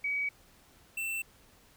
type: tone pair in turn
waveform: sine / square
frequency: 2269 / 2680 Hz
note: C#7 / E7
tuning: +40 / +28 cents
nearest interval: minor third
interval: 288 cents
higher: second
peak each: -29 / -33 dBFS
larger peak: first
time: 0.04-0.29 / 0.97-1.22 s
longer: neither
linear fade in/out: 5 ms
effects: pink hiss -61 dBFS RMS until 1.76 s